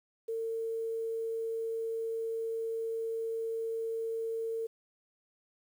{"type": "tone with quantisation", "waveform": "sine", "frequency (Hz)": 452.5, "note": "A4", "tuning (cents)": 48, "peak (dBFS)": -32, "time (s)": [0.28, 4.67], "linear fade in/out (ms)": 10, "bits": 10, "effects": []}